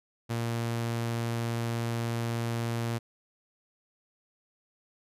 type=tone; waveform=sawtooth; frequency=116.54 Hz; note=A#2; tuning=in tune; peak=-25 dBFS; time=0.29-2.99 s; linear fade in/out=20 ms; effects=resampled to 32000 Hz